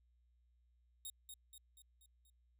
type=tone with echo; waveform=5% pulse; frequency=3729 Hz; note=A#7; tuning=in tune; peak=-37 dBFS; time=1.05-1.1 s; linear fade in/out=2 ms; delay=240 ms; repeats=5; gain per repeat=-5 dB; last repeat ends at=2.3 s; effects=added 60 Hz sine -70 dBFS peak until 2.59 s